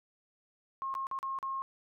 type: tone with dropouts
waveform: sine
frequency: 1075 Hz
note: C6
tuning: 47 cents sharp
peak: -33 dBFS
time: 0.82-1.62 s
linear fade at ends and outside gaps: 0 ms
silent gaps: 0.941-0.951 / 1.069-1.113 / 1.189-1.229 / 1.388-1.428 s
effects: none